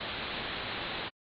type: low-pass noise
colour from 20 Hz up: white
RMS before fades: -38 dBFS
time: 0-1.09 s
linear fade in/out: 10 ms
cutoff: 4100 Hz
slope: 96 dB/octave
effects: AAC 32 kbps